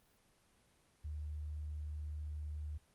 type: tone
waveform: sine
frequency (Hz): 75.4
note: D2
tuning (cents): +46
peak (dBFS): -40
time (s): 1.04-2.78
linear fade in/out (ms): 10
effects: pink hiss -71 dBFS RMS until 2.94 s + Opus 24 kbps